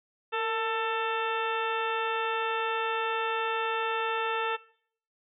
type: harmonic tone with a mistuned harmonic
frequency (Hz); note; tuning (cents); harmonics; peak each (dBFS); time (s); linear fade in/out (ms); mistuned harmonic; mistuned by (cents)
444.3; A4; +17; 1 / 2 / 3 / 4 / 5 / 6 / 7 / 8; -32 / -33 / -33 / -37 / -46 / -36 / -46 / -43; 0.32-4.57; 20; 1; +46
effects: noise-tail reverb RT60 0.6 s tail -21 dB re dry